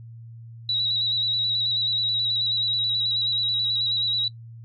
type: tone with vibrato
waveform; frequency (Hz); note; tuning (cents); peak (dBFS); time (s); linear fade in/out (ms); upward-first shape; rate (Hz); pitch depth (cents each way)
sine; 3885; B7; -29; -21; 0.69-4.28; 2; square; 9.3; 28
effects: noise-tail reverb RT60 0.1 s tail -21 dB re dry + added 115 Hz sine -39 dBFS peak until 4.64 s